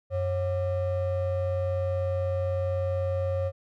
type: ring-modulated tone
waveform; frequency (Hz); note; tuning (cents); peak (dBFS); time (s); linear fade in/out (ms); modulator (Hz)
triangle; 318.1; D#4; +38; -20; 0.1-3.52; 50; 226
effects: none